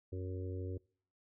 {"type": "harmonic tone", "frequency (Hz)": 92.5, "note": "F#2", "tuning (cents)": 0, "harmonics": [1, 3, 4, 5, 6], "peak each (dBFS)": [-39, -48, -46, -48, -56], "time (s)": [0.12, 0.78], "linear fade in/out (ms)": 10, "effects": ["noise-tail reverb RT60 0.5 s tail -24 dB re dry"]}